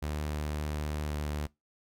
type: tone with pitch glide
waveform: sawtooth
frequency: 75.2 to 74.42 Hz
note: D2 to D2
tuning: +42 to +24 cents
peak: -28 dBFS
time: 0.02-1.47 s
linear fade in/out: 10 ms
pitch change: -18 cents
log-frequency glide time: 1.02-1.13 s
effects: noise-tail reverb RT60 0.2 s tail -22 dB re dry